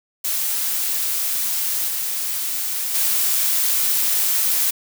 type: noise with level steps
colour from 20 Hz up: blue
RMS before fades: -22 / -24 / -19 dBFS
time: 0.24-4.71 s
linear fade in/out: 10 ms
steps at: 1.88 / 2.94 s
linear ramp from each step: 10 ms
effects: none